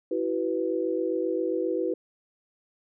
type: chord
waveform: sine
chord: E suspended second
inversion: none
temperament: equal with one note detuned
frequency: 329.6 / 377.1 / 493.9 Hz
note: E4 / F#4 / B4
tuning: 0 / +33 / 0 cents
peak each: -29 dBFS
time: 0.11-1.94 s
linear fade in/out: 5 ms
effects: none